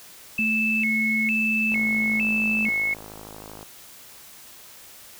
sine tone with vibrato, 2400 Hz, D7, 37 cents sharp, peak -21 dBFS, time 0.38-2.94 s, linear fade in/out 5 ms, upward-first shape square, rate 1.1 Hz, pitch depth 160 cents each way
sine tone with pitch glide, 220 to 217.5 Hz, A3 to A3, 0 to -20 cents, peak -25 dBFS, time 0.39-2.69 s, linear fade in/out 0 ms, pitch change -20 cents, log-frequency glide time 1.36-2.19 s
click train, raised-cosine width 1 ms, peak -26 dBFS, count 102, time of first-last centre 1.72-3.629 s, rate 52.9 Hz
effects white hiss -46 dBFS RMS until 5.19 s

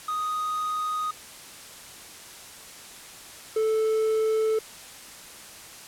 triangle tone pair in turn, 1246 / 438.6 Hz, D#6 / A4, +2 / -6 cents, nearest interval octave + tritone, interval 1808 cents, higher first, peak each -24 / -19 dBFS, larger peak second, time 0.08-1.11 / 3.56-4.59 s, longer neither, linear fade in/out 5 ms, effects white hiss -44 dBFS RMS until 5.87 s + low-pass 11000 Hz 12 dB/octave

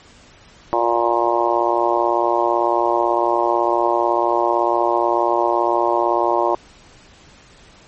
harmonic tone, 118 Hz, A#2, 22 cents sharp, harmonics 3 / 4 / 5 / 6 / 7 / 8 / 9, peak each -21 / -27 / -21 / -23 / -23 / -21 / -24 dBFS, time 0.73-6.55 s, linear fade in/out 0 ms, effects pink hiss -47 dBFS RMS until 7.87 s + MP3 32 kbps

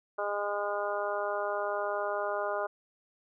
harmonic tone, 204.5 Hz, G#3, 26 cents flat, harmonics 2 / 3 / 4 / 5 / 6 / 7, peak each -37 / -33 / -38 / -39 / -38 / -39 dBFS, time 0.18-2.67 s, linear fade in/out 10 ms, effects none

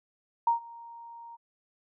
sine tone with ADSR envelope, 932.3 Hz, A#5, in tune, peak -19 dBFS, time 0.47-1.37 s, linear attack 4 ms, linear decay 120 ms, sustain -24 dB, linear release 24 ms, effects none

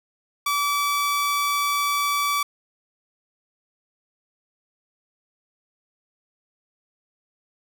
sawtooth tone, 1152 Hz, D6, 34 cents flat, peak -17 dBFS, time 0.46-2.43 s, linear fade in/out 5 ms, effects none

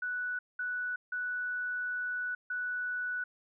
sine tone bursts at uneven times, 1480 Hz, F#6, in tune, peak -32 dBFS, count 4, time 0.02-0.39 / 0.59-0.96 / 1.12-2.35 / 2.5-3.24 s, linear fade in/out 5 ms, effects none

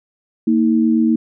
sine tone pair together, 230 / 318.1 Hz, A#3 / D#4, -23 / +38 cents, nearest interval tritone, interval 561 cents, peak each -13 / -16 dBFS, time 0.47-1.16 s, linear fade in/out 5 ms, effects none

